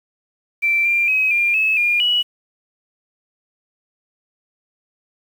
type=tone with pitch steps; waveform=sine; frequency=2343 / 2381 / 2541 / 2397 / 2590 / 2416 / 2931 Hz; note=D7 / D7 / D#7 / D7 / E7 / D7 / F#7; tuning=-5 / +23 / +36 / +35 / -31 / +48 / -17 cents; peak=-14 dBFS; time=0.62-2.23 s; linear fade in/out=20 ms; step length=230 ms; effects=7-bit